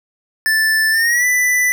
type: tone with pitch glide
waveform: square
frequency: 1760 to 1987 Hz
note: A6 to B6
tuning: 0 to +10 cents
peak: -13 dBFS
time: 0.46-1.72 s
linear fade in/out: 0 ms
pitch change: +210 cents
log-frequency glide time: 0.91-1.26 s
effects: none

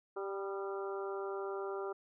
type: harmonic tone with a mistuned harmonic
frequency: 196 Hz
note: G3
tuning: in tune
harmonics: 2 / 3 / 4 / 5 / 6 / 7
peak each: -38 / -47 / -47 / -50 / -48 / -49 dBFS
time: 0.16-1.93 s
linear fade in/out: 10 ms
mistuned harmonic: 6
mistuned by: +42 cents
effects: none

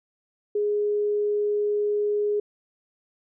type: tone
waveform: sine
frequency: 415.3 Hz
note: G#4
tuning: in tune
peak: -21 dBFS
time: 0.55-2.4 s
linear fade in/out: 5 ms
effects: none

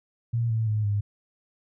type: tone with pitch steps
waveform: sine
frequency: 116.8 / 111.85 / 107.11 / 102.57 Hz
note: A#2 / A2 / A2 / G#2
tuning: +4 / +29 / -46 / -21 cents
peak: -22 dBFS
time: 0.33-1.01 s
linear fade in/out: 10 ms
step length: 170 ms
effects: none

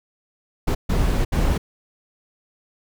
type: noise bursts at uneven times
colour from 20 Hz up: brown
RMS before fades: -19 dBFS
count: 3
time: 0.67-0.75 / 0.89-1.25 / 1.32-1.58 s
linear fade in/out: 10 ms
effects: none

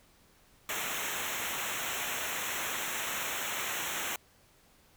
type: noise with comb filter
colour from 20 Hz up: pink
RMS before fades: -35 dBFS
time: 0.69-4.16 s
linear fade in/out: 2 ms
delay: 0.21 ms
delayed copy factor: -1
effects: pink hiss -63 dBFS RMS until 4.96 s

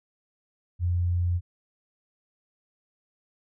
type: tone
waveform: sine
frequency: 87.9 Hz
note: F2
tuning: 12 cents sharp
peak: -22 dBFS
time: 0.79-1.41 s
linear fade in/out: 50 ms
effects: none

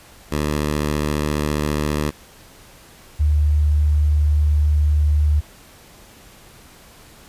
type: tone pair in turn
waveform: 10% pulse / sine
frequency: 74.7 / 74.7 Hz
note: D2 / D2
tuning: +30 / +30 cents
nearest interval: unison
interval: 0 cents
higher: neither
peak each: -11 / -13 dBFS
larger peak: first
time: 0.31-2.11 / 3.19-5.41 s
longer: second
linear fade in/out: 20 ms
effects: pink hiss -46 dBFS RMS until 7.28 s + resampled to 32000 Hz

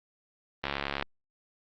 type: click train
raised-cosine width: 0.3 ms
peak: -13 dBFS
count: 28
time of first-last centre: 0.64-1.025 s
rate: 70.1 Hz
effects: low-pass 4000 Hz 12 dB/octave + Opus 24 kbps

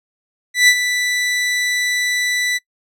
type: tone with ADSR envelope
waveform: sawtooth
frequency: 1980 Hz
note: B6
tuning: 4 cents sharp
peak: -3 dBFS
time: 0.54-2.59 s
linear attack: 140 ms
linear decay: 61 ms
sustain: -10 dB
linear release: 27 ms
effects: noise-tail reverb RT60 0.1 s tail -23 dB re dry + low-pass 10000 Hz 12 dB/octave

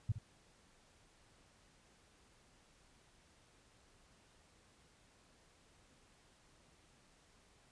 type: tone with echo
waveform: sine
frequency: 107.8 Hz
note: A2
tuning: 35 cents flat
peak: -30 dBFS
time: 0.09-0.12 s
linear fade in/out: 5 ms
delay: 65 ms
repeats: 1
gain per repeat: -11 dB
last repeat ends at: 0.185 s
effects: pink hiss -68 dBFS RMS until 7.71 s + resampled to 22050 Hz

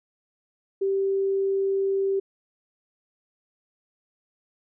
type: tone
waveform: sine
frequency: 390.1 Hz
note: G4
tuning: 8 cents flat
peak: -21 dBFS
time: 0.81-2.2 s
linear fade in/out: 10 ms
effects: none

